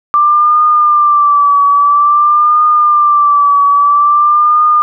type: tone with vibrato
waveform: sine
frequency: 1178 Hz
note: D6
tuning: 5 cents sharp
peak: -5 dBFS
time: 0.14-4.82 s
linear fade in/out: 0 ms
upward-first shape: triangle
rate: 0.5 Hz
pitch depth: 64 cents each way
effects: none